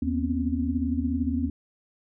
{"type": "tone cluster", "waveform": "sine", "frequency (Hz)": [78.6, 240.5, 253.9, 271.4], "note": ["D#2", "B3", "B3", "C#4"], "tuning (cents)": [18, -46, 48, -36], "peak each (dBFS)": [-29, -29, -30, -29], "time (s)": [0.02, 1.5], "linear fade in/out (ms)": 5, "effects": []}